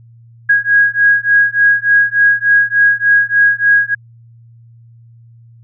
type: beating tone pair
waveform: sine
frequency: 1645 / 1648.4 Hz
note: G#6 / G#6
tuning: -17 / -13 cents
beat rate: 3.4 Hz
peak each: -11 dBFS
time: 0.49-3.95 s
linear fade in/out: 10 ms
effects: added 116 Hz sine -39 dBFS peak until 5.63 s